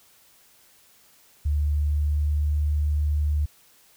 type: tone with pitch glide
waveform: sine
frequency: 73.8 to 74.44 Hz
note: D2 to D2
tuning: +9 to +24 cents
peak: -20 dBFS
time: 1.45-3.46 s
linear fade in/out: 10 ms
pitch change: +15 cents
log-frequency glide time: 1.68-2.46 s
effects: white hiss -57 dBFS RMS until 3.96 s